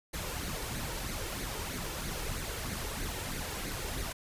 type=noise with flanger; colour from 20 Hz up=pink; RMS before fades=-37 dBFS; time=0.13-4.13 s; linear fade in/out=10 ms; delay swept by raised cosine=0.46 to 2.26 ms; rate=3.1 Hz; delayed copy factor=+0.5; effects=resampled to 32000 Hz